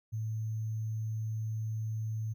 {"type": "tone with sample-and-hold", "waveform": "sine", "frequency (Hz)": 110, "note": "A2", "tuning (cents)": 0, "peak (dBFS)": -32, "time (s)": [0.12, 2.34], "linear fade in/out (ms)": 20, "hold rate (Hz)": 6300, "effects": []}